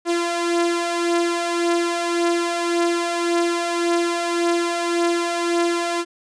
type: beating tone pair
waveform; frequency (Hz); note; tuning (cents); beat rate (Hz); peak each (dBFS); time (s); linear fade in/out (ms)
sawtooth; 341.4 / 343.2; F4 / F4; -39 / -30; 1.8; -21 / -16; 0.05-6.05; 50
effects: resampled to 22050 Hz